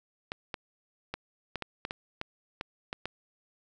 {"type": "clicks", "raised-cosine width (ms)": 0.3, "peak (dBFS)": -18, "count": 11, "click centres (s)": [0.319, 0.542, 1.14, 1.557, 1.623, 1.851, 1.909, 2.214, 2.611, 2.929, 3.056], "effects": []}